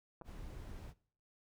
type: clicks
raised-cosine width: 1 ms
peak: -36 / -36 dBFS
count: 2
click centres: 0.213 / 0.219 s
type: noise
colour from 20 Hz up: brown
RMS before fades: -48 dBFS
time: 0.24-0.94 s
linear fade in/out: 50 ms
effects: noise-tail reverb RT60 0.5 s tail -20 dB re dry